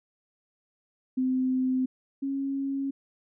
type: tone pair in turn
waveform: sine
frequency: 257.9 / 274 Hz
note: C4 / C#4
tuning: -25 / -20 cents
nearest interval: minor second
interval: 105 cents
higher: second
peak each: -23 / -27 dBFS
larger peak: first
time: 1.17-1.86 / 2.22-2.91 s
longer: neither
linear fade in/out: 10 ms
effects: none